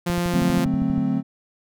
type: tone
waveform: sawtooth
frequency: 174.61 Hz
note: F3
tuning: in tune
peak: -17 dBFS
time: 0.06-0.65 s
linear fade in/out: 10 ms
type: click train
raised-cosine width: 5 ms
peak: -17 dBFS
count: 12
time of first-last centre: 0.1-0.98 s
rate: 12.5 Hz
type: chord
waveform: triangle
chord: D dominant seventh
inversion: none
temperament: equal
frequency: 146.83 / 185 / 220 / 261.6 Hz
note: D3 / F#3 / A3 / C4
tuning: 0 / 0 / 0 / 0 cents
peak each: -26 / -24 / -23 / -21 dBFS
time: 0.31-1.23 s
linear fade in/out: 50 ms
effects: none